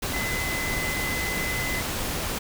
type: tone in noise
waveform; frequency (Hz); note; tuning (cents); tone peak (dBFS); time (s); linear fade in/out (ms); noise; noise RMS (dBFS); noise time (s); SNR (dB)
sine; 2029; B6; +46; -29; 0.13-1.81; 10; pink; -29; 0.02-2.39; -3
effects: none